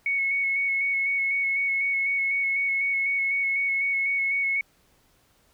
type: tone with vibrato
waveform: sine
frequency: 2207 Hz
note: C#7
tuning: 8 cents flat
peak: -22 dBFS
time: 0.06-4.61 s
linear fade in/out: 2 ms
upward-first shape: square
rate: 4 Hz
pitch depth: 16 cents each way
effects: pink hiss -63 dBFS RMS until 5.53 s